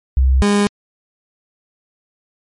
sine / 30% pulse tone pair in turn, 65.41 / 204.1 Hz, C2 / G#3, 0 / -30 cents, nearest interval octave + minor sixth, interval 1970 cents, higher second, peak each -9 dBFS, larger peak neither, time 0.17-0.42 / 0.42-0.67 s, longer neither, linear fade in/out 0 ms, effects MP3 48 kbps

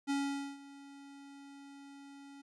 square tone with ADSR envelope, 279.4 Hz, C#4, 14 cents sharp, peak -31 dBFS, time 0.07-2.42 s, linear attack 32 ms, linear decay 470 ms, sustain -20 dB, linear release 12 ms, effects resampled to 22050 Hz

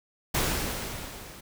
pink noise with level ramp, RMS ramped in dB -25 to -46 dBFS, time 0.34-1.41 s, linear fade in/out 10 ms, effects none

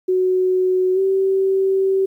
sine tone with pitch glide, 370 to 384.8 Hz, F#4 to G4, 0 to -32 cents, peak -14 dBFS, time 0.08-2.06 s, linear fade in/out 10 ms, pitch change +68 cents, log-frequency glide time 0.94-0.99 s, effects 9-bit

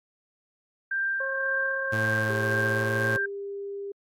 sine tone with tremolo, 1581 Hz, G6, 14 cents sharp, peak -24 dBFS, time 0.91-3.26 s, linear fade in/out 5 ms, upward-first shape sine, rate 1.9 Hz, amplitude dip 40%
harmonic tone, 539 Hz, C#5, 49 cents flat, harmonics 1 / 2 / 3, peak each -32 / -38 / -42 dBFS, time 1.2-3.18 s, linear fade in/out 5 ms
sawtooth tone with pitch glide, 110 to 112.44 Hz, A2 to A2, 0 to +38 cents, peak -24 dBFS, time 1.92-3.17 s, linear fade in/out 10 ms, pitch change +38 cents, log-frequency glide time 2.3-3.05 s
sine tone, 399.6 Hz, G4, 33 cents sharp, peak -32 dBFS, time 2.29-3.92 s, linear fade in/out 5 ms
effects AAC 64 kbps

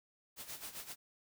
white noise with tremolo, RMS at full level -44 dBFS, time 0.36-0.96 s, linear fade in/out 50 ms, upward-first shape sine, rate 7.6 Hz, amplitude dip 75%, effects none

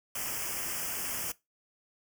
white band-stop noise, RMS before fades -35 dBFS, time 0.15-1.32 s, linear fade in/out 5 ms, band 3200 to 4900 Hz, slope 96 dB/octave, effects noise-tail reverb RT60 0.2 s tail -20 dB re dry

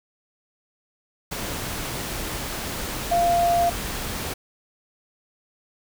sine tone in noise, 692 Hz, F5, 16 cents flat, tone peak -17 dBFS, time 3.11-3.7 s, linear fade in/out 10 ms, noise pink, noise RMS -30 dBFS, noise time 1.31-4.34 s, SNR +10 dB, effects none

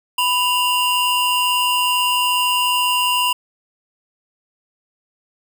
square tone pair together, 992.1 / 2794 Hz, B5 / F7, +8 / 0 cents, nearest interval octave + tritone, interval 1792 cents, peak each -19 dBFS, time 0.18-3.33 s, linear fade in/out 5 ms, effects none

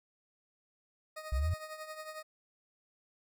20% pulse tone with tremolo, 622.3 Hz, D#5, in tune, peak -35 dBFS, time 1.16-2.23 s, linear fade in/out 10 ms, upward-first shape triangle, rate 11 Hz, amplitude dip 70%
sine linear sweep, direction up, 59.3 to 91.3 Hz, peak -28 dBFS, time 1.32-1.54 s, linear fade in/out 5 ms
effects none

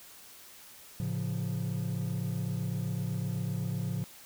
triangle chord, A augmented, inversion none, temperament equal with one note detuned, 110.77 / 138.59 / 174.61 Hz, A2 / C#3 / E#3, +12 / 0 / 0 cents, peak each -32 dBFS, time 1-4.04 s, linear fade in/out 0 ms, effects tanh soft clip ceiling -24 dBFS + white hiss -52 dBFS RMS until 4.25 s

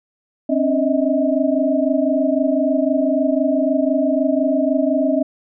sine tone cluster, 264.5 / 288.4 / 613 / 639 Hz, C4 / D4 / D#5 / D#5, +19 / -31 / -26 / +46 cents, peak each -18 / -21 / -23 / -20 dBFS, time 0.49-5.23 s, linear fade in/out 10 ms, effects none

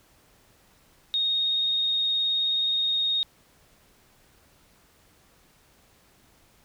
sine tone with vibrato, 3719 Hz, A#7, 5 cents flat, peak -22 dBFS, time 1.14-3.23 s, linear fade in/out 0 ms, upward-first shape triangle, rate 19 Hz, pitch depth 14 cents each way, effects pink hiss -60 dBFS RMS until 6.64 s

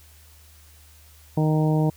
harmonic tone, 155.1 Hz, D#3, 5 cents flat, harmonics 1 / 2 / 3 / 4 / 5 / 6, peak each -19 / -25 / -29 / -31 / -33 / -35 dBFS, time 1.37-1.9 s, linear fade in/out 5 ms, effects added 76 Hz sine -50 dBFS peak until 1.96 s + white hiss -54 dBFS RMS until 1.96 s

